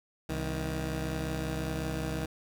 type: tone pair together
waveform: 15% pulse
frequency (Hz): 65.41 / 158.11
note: C2 / D#3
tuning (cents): 0 / +28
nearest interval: octave + minor third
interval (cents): 1528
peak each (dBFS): -28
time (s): 0.29-2.26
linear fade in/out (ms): 5
effects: none